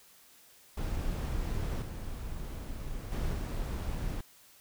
brown noise with level steps, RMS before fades -33 / -39 / -32 / -34 dBFS, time 0.77-4.21 s, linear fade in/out 5 ms, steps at 1.82 / 3.12 / 3.33 s, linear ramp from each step 2 ms, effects white hiss -59 dBFS RMS until 4.6 s

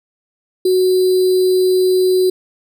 sine tone with sample-and-hold, 370 Hz, F#4, in tune, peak -10 dBFS, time 0.65-2.3 s, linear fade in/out 5 ms, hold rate 4410 Hz, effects none

